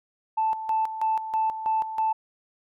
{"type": "tone with tremolo", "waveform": "sine", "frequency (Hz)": 880, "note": "A5", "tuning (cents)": 0, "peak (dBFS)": -20, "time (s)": [0.37, 2.13], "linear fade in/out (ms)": 10, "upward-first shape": "square", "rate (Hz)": 3.1, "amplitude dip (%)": 70, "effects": ["tanh soft clip ceiling -16 dBFS"]}